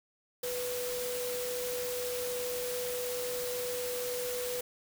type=tone in noise; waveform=sine; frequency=493.9 Hz; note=B4; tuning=in tune; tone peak=-34 dBFS; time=0.43-4.61 s; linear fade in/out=5 ms; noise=white; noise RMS=-39 dBFS; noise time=0.43-4.61 s; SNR=+2 dB; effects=none